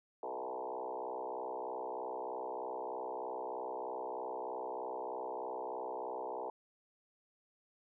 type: tone with frequency modulation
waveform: sine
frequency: 659 Hz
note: E5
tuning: 1 cent flat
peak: -38 dBFS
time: 0.23-6.5 s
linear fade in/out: 2 ms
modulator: 63.2 Hz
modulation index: 4.5
effects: none